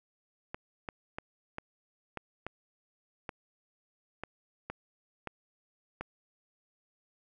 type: clicks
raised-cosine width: 0.5 ms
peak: -22 dBFS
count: 11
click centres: 0.545 / 0.888 / 1.185 / 1.584 / 2.173 / 2.466 / 3.292 / 4.236 / 4.7 / 5.273 / 6.01 s
effects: none